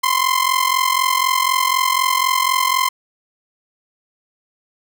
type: ring-modulated tone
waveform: sawtooth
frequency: 1042 Hz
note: C6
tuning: 7 cents flat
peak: -8 dBFS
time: 0.03-2.89 s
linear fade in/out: 10 ms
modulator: 22 Hz
effects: none